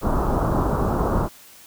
pink low-pass noise, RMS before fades -21 dBFS, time 0.01-1.29 s, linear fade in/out 50 ms, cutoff 1300 Hz, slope 48 dB/octave, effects white hiss -47 dBFS RMS until 1.66 s

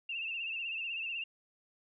sine tone with vibrato, 2700 Hz, E7, 41 cents sharp, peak -35 dBFS, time 0.09-1.24 s, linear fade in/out 5 ms, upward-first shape sine, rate 16 Hz, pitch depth 70 cents each way, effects none

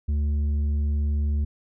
sine tone with tanh clipping, 73.42 Hz, D2, in tune, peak -22 dBFS, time 0.08-1.45 s, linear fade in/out 10 ms, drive 6 dB, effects none

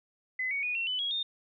sine tone with pitch steps, 2026 / 2235 / 2466 / 2720 / 3001 / 3310 / 3652 Hz, B6 / C#7 / D#7 / F7 / F#7 / G#7 / A#7, +44 / +14 / -16 / -46 / +24 / -6 / -36 cents, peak -29 dBFS, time 0.39-1.23 s, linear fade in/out 5 ms, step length 120 ms, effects none

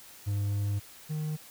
triangle tone pair in turn, 101.5 / 153.78 Hz, G#2 / D#3, -39 / -20 cents, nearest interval perfect fifth, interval 719 cents, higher second, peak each -25 / -28 dBFS, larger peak first, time 0.26-0.8 / 1.09-1.37 s, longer first, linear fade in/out 20 ms, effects white hiss -51 dBFS RMS until 1.5 s

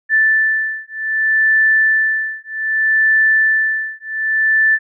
sine beating tone pair, 1760 / 1760.64 Hz, A6 / A6, 0 / +1 cents, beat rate 0.64 Hz, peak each -15 dBFS, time 0.09-4.79 s, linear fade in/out 50 ms, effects none

